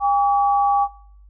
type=tone pair together; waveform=sine; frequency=806.1 / 1140 Hz; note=G5 / C#6; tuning=+48 / +48 cents; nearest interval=tritone; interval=600 cents; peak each=-16 / -21 dBFS; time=0-0.88 s; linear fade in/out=50 ms; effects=noise-tail reverb RT60 0.6 s tail -20 dB re dry + added 50 Hz sine -44 dBFS peak until 1.29 s